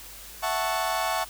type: chord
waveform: 35% pulse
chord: F# minor seventh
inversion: third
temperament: equal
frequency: 659.3 / 740 / 880 / 1108.7 Hz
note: E5 / F#5 / A5 / C#6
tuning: 0 / 0 / 0 / 0 cents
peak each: -29 dBFS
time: 0.42-1.25 s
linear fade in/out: 20 ms
effects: added 50 Hz sine -50 dBFS peak until 1.29 s + white hiss -44 dBFS RMS until 1.29 s